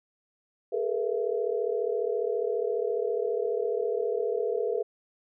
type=tone cluster; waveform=sine; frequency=409.9 / 444.6 / 484.5 / 666 Hz; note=G#4 / A4 / B4 / E5; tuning=-23 / +18 / -33 / +18 cents; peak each=-31 / -30 / -30 / -37 dBFS; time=0.72-4.83 s; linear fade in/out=10 ms; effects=none